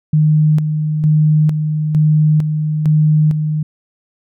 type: tone with tremolo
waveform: sine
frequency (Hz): 153.4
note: D#3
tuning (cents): -24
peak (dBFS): -8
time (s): 0.13-3.63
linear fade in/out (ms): 5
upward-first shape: square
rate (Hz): 1.1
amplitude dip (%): 50
effects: none